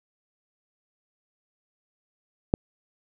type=click; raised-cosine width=2 ms; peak=-6 dBFS; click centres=2.539 s; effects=none